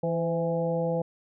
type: harmonic tone with a mistuned harmonic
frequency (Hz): 165.5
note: E3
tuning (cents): +7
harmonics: 1 / 2 / 3 / 4 / 5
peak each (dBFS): -29 / -38 / -27 / -35 / -37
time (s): 0.03-1.02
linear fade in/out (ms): 5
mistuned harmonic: 3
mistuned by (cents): +39
effects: none